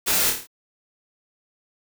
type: noise with echo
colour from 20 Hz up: white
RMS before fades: -22 dBFS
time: 0.06-0.31 s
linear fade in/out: 20 ms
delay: 27 ms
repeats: 6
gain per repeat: -4 dB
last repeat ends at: 0.472 s
effects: none